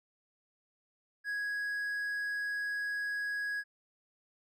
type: tone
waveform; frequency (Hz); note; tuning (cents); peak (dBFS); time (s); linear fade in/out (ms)
triangle; 1661.2; G#6; 0; -31; 1.24-3.64; 50
effects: none